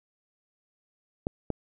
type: clicks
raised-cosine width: 2 ms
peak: -15 dBFS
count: 2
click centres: 1.269 / 1.503 s
effects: none